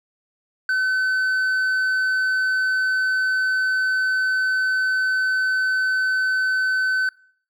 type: tone with hard clipping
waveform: sine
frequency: 1520 Hz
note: F#6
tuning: 46 cents sharp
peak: -19 dBFS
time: 0.69-7.09 s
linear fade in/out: 2 ms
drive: 3 dB
effects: noise-tail reverb RT60 0.6 s tail -24 dB re dry